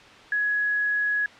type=tone; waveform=sine; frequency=1677 Hz; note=G#6; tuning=16 cents sharp; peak=-21 dBFS; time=0.32-1.26 s; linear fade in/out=2 ms; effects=white hiss -47 dBFS RMS until 1.39 s + low-pass 3000 Hz 12 dB/octave